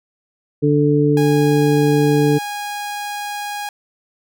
harmonic tone, 146.83 Hz, D3, in tune, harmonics 1 / 2 / 3, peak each -16 / -16 / -16 dBFS, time 0.62-2.39 s, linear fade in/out 20 ms
sawtooth tone, 823 Hz, G#5, 16 cents flat, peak -20 dBFS, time 1.17-3.69 s, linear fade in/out 2 ms
effects none

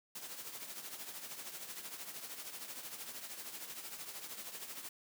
white noise with tremolo, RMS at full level -44 dBFS, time 0.15-4.89 s, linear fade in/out 5 ms, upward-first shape triangle, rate 13 Hz, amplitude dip 65%, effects high-pass 150 Hz 12 dB/octave

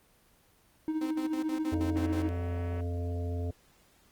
triangle tone with tremolo, 313.3 Hz, D#4, 12 cents sharp, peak -25 dBFS, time 0.88-2.29 s, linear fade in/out 0 ms, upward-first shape sine, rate 14 Hz, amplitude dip 55%
sawtooth tone bursts, 260 Hz, C4, 11 cents flat, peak -34 dBFS, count 8, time 1.01-2.223 s, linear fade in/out 5 ms, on 100 ms, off 59 ms
harmonic tone, 87.1 Hz, F2, 4 cents flat, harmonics 1 / 3 / 5 / 7 / 8, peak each -31 / -41 / -42 / -46 / -49 dBFS, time 1.72-3.51 s, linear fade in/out 5 ms
click train, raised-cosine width 0.5 ms, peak -34 dBFS, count 160, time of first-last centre 1.96-2.806 s, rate 188 Hz
effects pink hiss -64 dBFS RMS until 4.11 s + Opus 24 kbps

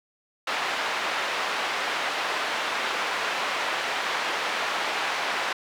pink band-pass noise, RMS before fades -28 dBFS, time 0.47-5.53 s, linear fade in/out 5 ms, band 770 to 3100 Hz, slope 12 dB/octave, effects none

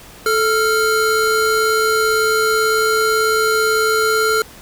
square tone pair together, 437.1 / 1389.4 Hz, A4 / F6, -11 / -9 cents, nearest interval octave + minor sixth, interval 2002 cents, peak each -17 dBFS, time 0.26-4.42 s, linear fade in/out 2 ms, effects pink hiss -40 dBFS RMS until 4.61 s

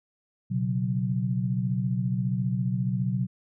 sine chord, B suspended second, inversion none, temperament equal with one note detuned, 123.47 / 138.19 / 185 Hz, B2 / C#3 / F#3, 0 / -5 / 0 cents, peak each -27 / -31 / -28 dBFS, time 0.5-3.27 s, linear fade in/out 20 ms, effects none

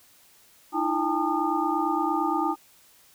sine tone cluster, 307.6 / 336.3 / 804 / 887 / 1220 Hz, D#4 / E4 / G5 / A5 / D#6, -20 / +35 / +44 / +14 / -34 cents, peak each -29 dBFS, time 0.72-2.56 s, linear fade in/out 50 ms, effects white hiss -57 dBFS RMS until 3.14 s

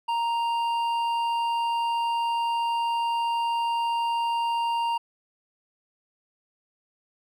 triangle tone with hard clipping, 932.3 Hz, A#5, in tune, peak -25 dBFS, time 0.08-4.98 s, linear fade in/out 10 ms, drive 11 dB, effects none

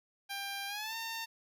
10% pulse tone with pitch glide, 795 to 908 Hz, G5 to A#5, +24 to -46 cents, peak -29 dBFS, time 0.29-1.26 s, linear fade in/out 20 ms, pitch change +230 cents, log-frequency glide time 0.67-0.95 s, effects none

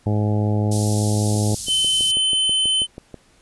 harmonic tone, 105.2 Hz, G#2, 23 cents sharp, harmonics 1 / 2 / 3 / 4 / 5 / 6 / 7 / 8, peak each -18 / -24 / -28 / -30 / -32 / -34 / -35 / -36 dBFS, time 0.06-1.55 s, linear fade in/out 5 ms
white band-stop noise, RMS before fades -27 dBFS, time 0.71-2.12 s, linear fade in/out 10 ms, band 180 to 4400 Hz, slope 24 dB/octave
click train, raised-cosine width 2 ms, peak -20 dBFS, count 12, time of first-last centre 1.36-3.143 s, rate 6.17 Hz
square tone, 3060 Hz, G7, 42 cents flat, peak -17 dBFS, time 1.66-2.87 s, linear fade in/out 50 ms
effects pink hiss -56 dBFS RMS until 3.41 s + resampled to 24000 Hz

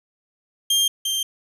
sawtooth tone pair in turn, 3198 / 3161 Hz, G7 / G7, +34 / +14 cents, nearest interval unison, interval 20 cents, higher first, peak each -13 / -18 dBFS, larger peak first, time 0.7-0.88 / 1.05-1.23 s, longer neither, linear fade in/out 5 ms, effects resampled to 32000 Hz + 8-bit

